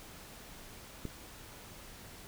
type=click; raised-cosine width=3 ms; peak=-25 dBFS; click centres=1.053 s; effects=pink hiss -51 dBFS RMS until 2.27 s